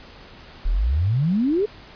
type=exponential sweep; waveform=sine; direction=up; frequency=34.65 to 440 Hz; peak=-17 dBFS; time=0.65-1.66 s; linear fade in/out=10 ms; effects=pink hiss -44 dBFS RMS until 1.95 s + resampled to 11025 Hz